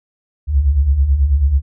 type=beating tone pair; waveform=sine; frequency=62.7 / 71.9 Hz; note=B1 / D2; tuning=+27 / -36 cents; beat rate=9.2 Hz; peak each=-18 / -11 dBFS; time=0.47-1.62 s; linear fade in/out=50 ms; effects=none